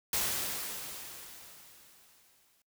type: noise with exponential decay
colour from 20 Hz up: white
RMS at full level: -30 dBFS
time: 0.13-2.62 s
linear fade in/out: 2 ms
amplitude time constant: 540 ms
effects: noise-tail reverb RT60 0.2 s tail -26 dB re dry